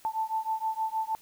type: beating tone pair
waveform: sine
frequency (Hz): 880 / 886.4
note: A5 / A5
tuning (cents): 0 / +13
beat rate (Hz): 6.4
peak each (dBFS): -31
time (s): 0.05-1.15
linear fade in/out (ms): 0
effects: white hiss -57 dBFS RMS until 1.21 s